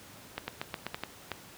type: clicks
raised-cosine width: 0.3 ms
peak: -17 dBFS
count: 8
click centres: 0.38 / 0.48 / 0.615 / 0.742 / 0.866 / 0.945 / 1.036 / 1.317 s
effects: pink hiss -51 dBFS RMS until 1.57 s + high-pass 80 Hz 12 dB/octave